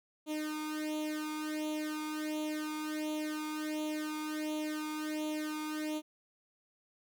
sawtooth tone with flanger, 306.4 Hz, D#4, 27 cents flat, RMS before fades -37 dBFS, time 0.26-6.02 s, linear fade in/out 50 ms, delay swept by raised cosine 0.29 to 0.86 ms, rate 1.4 Hz, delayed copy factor +0.9, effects none

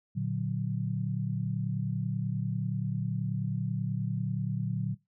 sine chord, Bb augmented, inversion none, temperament equal, 116.54 / 146.83 / 185 Hz, Bb2 / D3 / F#3, 0 / 0 / 0 cents, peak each -33 dBFS, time 0.15-4.95 s, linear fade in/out 20 ms, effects noise-tail reverb RT60 0.2 s tail -20 dB re dry

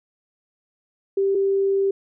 sine tone pair in turn, 392 / 392 Hz, G4 / G4, 0 / 0 cents, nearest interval unison, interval 0 cents, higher neither, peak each -17 dBFS, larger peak neither, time 1.17-1.35 / 1.35-1.91 s, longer second, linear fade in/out 5 ms, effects none

